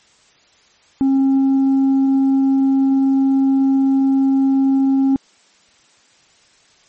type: tone with tanh clipping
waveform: sine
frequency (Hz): 270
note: C#4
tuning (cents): -45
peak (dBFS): -12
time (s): 1.01-5.16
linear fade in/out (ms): 0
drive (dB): 2
effects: white hiss -53 dBFS RMS until 6.88 s + MP3 32 kbps